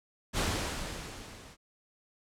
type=noise with level ramp; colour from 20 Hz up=pink; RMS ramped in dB=-28 to -52 dBFS; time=0.33-1.57 s; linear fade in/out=50 ms; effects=low-pass 9000 Hz 12 dB/octave